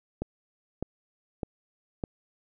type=click train; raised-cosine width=2 ms; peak=-17 dBFS; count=4; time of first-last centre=0.22-2.038 s; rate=1.65 Hz; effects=none